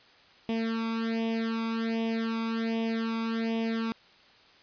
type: tone with flanger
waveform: sawtooth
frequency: 226.5 Hz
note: A#3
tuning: 50 cents flat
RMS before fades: -30 dBFS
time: 0.49-3.92 s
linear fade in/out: 0 ms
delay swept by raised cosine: 0.34 to 0.84 ms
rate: 1.3 Hz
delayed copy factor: +1
effects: white hiss -57 dBFS RMS until 4.62 s + resampled to 11025 Hz